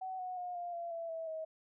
sine tone with pitch steps, 752 / 734.4 / 717.2 / 700.4 / 684 / 668 / 652.4 / 637.1 Hz, F#5 / F#5 / F5 / F5 / F5 / E5 / E5 / D#5, +28 / -13 / +46 / +5 / -36 / +23 / -18 / +41 cents, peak -38 dBFS, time 0.01-1.45 s, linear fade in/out 10 ms, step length 180 ms, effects none

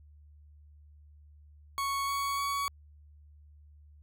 40% pulse tone with pitch steps, 1108.7 / 1117.1 / 1125.5 Hz, C#6 / C#6 / C#6, 0 / +13 / +26 cents, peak -29 dBFS, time 1.78-2.68 s, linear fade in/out 0 ms, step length 300 ms, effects added 74 Hz sine -53 dBFS peak until 4.02 s

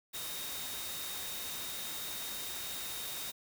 sine tone in noise, 3715 Hz, A#7, 7 cents flat, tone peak -45 dBFS, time 0.13-3.32 s, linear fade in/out 20 ms, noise white, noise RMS -41 dBFS, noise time 0.13-3.32 s, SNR -7 dB, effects none

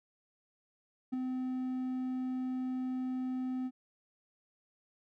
triangle tone with ADSR envelope, 256.2 Hz, C4, 36 cents flat, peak -27 dBFS, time 1.12-3.71 s, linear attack 17 ms, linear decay 5 ms, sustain -4 dB, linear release 49 ms, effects none

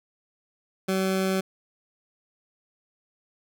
20% pulse tone, 190 Hz, F#3, 46 cents sharp, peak -18 dBFS, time 0.88-1.41 s, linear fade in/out 10 ms, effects none

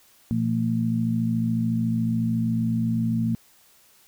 sine tone cluster, 118.6 / 172.6 / 226.4 Hz, A#2 / F3 / A3, +30 / -20 / +50 cents, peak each -26 / -29 / -23 dBFS, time 0.31-3.35 s, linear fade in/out 0 ms, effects white hiss -57 dBFS RMS until 4.07 s

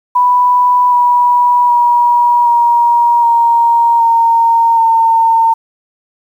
sine tone with pitch steps, 987.8 / 974.2 / 960.8 / 947.6 / 934.5 / 921.6 / 909 Hz, B5 / B5 / B5 / A#5 / A#5 / A#5 / A#5, 0 / -24 / -48 / +28 / +4 / -20 / -44 cents, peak -6 dBFS, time 0.15-5.54 s, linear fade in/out 10 ms, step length 770 ms, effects 7-bit

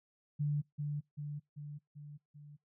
sine tone with echo, 146.83 Hz, D3, in tune, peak -30 dBFS, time 0.39-0.62 s, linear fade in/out 20 ms, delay 390 ms, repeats 5, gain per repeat -4 dB, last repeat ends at 2.57 s, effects noise-tail reverb RT60 0.2 s tail -26 dB re dry

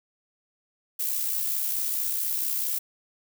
violet noise with amplitude modulation, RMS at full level -26 dBFS, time 0.99-2.79 s, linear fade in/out 10 ms, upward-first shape sine, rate 64.5 Hz, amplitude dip 40%, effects none

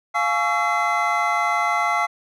triangle tone cluster, 699 / 846 / 1123 / 1338 / 2051 Hz, F5 / G#5 / C#6 / E6 / C7, +1 / +32 / +22 / +25 / -35 cents, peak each -23 dBFS, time 0.14-2.07 s, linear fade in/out 20 ms, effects none

